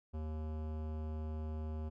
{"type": "tone with hard clipping", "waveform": "sine", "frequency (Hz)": 77.78, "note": "D#2", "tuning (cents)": 0, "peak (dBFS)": -40, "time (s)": [0.13, 1.9], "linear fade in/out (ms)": 20, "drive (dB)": 18, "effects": []}